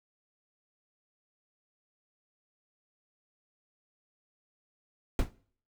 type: noise with exponential decay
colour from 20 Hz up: brown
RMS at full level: -21 dBFS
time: 5.19-5.31 s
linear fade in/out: 1 ms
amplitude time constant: 26 ms
effects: noise-tail reverb RT60 0.5 s tail -20 dB re dry